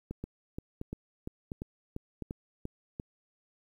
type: two click trains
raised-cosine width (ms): 3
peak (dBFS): -24 / -24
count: 4 / 9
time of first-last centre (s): 0.11-2.223 / 0.24-2.999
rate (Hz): 1.42 / 2.9
effects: 10-bit